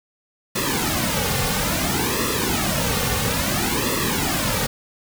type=noise with flanger; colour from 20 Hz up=pink; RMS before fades=-22 dBFS; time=0.55-4.67 s; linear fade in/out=10 ms; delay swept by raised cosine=1.3 to 3.1 ms; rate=0.59 Hz; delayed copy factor=-0.8; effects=none